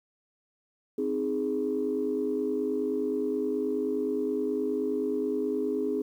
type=chord; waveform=sine; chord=Ab major; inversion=first; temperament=equal; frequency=261.6 / 311.1 / 415.3 Hz; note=C4 / Eb4 / Ab4; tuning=0 / 0 / 0 cents; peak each=-31 / -32 / -28 dBFS; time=0.98-6.02 s; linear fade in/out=5 ms; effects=tanh soft clip ceiling -18 dBFS + 10-bit